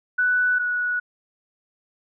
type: tone pair in turn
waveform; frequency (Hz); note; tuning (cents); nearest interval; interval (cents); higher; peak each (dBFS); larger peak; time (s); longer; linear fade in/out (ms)
sine; 1487 / 1467.4; F#6 / F#6; +8 / -15; unison; 23; first; -17 / -21; first; 0.18-0.59 / 0.59-1; neither; 10
effects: none